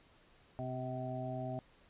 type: harmonic tone with a mistuned harmonic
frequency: 128.4 Hz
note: C3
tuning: 32 cents flat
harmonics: 1 / 2 / 3 / 5 / 6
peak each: -41 / -44 / -50 / -42 / -46 dBFS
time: 0.59-1.59 s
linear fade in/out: 0 ms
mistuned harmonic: 6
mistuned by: -23 cents
effects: pink hiss -65 dBFS RMS until 1.89 s + resampled to 8000 Hz